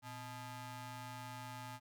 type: ring-modulated tone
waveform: sawtooth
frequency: 374.3 Hz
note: F#4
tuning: 20 cents sharp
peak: -39 dBFS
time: 0.02-1.8 s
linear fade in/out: 50 ms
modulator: 492 Hz
effects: none